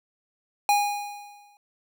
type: tone with exponential decay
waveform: square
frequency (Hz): 820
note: G#5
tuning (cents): -22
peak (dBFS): -17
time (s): 0.69-1.57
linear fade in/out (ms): 1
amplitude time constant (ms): 190
effects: none